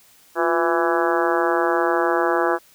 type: harmonic tone with a mistuned harmonic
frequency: 166.4 Hz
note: E3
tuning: 17 cents sharp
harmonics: 2 / 3 / 4 / 5 / 6 / 7 / 8 / 9 / 10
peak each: -22 / -24 / -25 / -26 / -27 / -27 / -28 / -29 / -29 dBFS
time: 0.35-2.59 s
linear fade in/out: 50 ms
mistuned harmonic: 2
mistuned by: +84 cents
effects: white hiss -53 dBFS RMS until 2.74 s